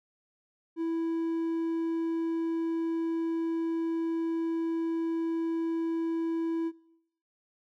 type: tone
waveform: triangle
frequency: 329.6 Hz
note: E4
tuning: in tune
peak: -26 dBFS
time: 0.76-6.72 s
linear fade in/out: 50 ms
effects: noise-tail reverb RT60 0.9 s tail -23 dB re dry